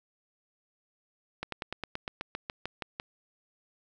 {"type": "slowing click train", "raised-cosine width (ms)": 0.3, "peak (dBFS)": -18, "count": 13, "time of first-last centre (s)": [1.43, 2.999], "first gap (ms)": 93, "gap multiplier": 1.06, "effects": []}